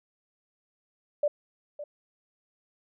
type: tone with echo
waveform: sine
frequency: 587.3 Hz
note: D5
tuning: in tune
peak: -21 dBFS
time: 1.23-1.28 s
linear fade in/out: 5 ms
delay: 560 ms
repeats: 1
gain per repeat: -14 dB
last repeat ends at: 1.84 s
effects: none